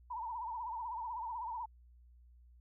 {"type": "tone with vibrato", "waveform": "sine", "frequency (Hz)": 933, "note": "A#5", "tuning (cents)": 1, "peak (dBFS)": -38, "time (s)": [0.1, 1.66], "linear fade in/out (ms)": 10, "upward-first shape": "triangle", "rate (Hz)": 16, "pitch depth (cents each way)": 140, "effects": ["added 60 Hz sine -58 dBFS peak until 2.6 s"]}